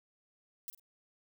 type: noise with echo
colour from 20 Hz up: violet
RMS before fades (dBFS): -41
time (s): 0.68-0.7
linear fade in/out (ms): 0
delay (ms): 48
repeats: 2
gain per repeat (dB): -13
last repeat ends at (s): 0.796
effects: none